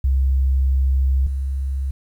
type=tone pair in turn; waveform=sine; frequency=66.5 / 67.51 Hz; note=C2 / C#2; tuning=+29 / -45 cents; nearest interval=unison; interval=26 cents; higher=second; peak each=-14 / -20 dBFS; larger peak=first; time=0.04-1.27 / 1.27-1.91 s; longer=first; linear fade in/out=5 ms; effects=9-bit